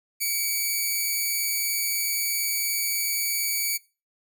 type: tone pair together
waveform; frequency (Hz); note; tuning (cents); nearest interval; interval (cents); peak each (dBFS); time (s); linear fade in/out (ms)
5% pulse; 2191 / 2293; C#7 / D7; -21 / -42; minor second; 79; -23 / -15; 0.2-3.78; 20
effects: noise-tail reverb RT60 0.3 s tail -20 dB re dry